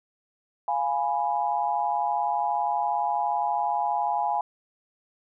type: chord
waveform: sine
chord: F diminished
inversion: none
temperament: equal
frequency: 698.5 / 830.6 / 987.8 Hz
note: F5 / Ab5 / Cb6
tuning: 0 / 0 / 0 cents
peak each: -29 / -25 / -30 dBFS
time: 0.68-4.41 s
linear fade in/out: 2 ms
effects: none